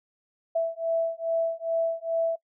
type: beating tone pair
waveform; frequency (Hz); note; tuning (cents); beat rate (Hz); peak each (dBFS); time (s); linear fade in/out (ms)
sine; 659.3 / 661.7; E5 / E5; 0 / +6; 2.4; -27; 0.55-2.36; 10
effects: noise-tail reverb RT60 0.1 s tail -24 dB re dry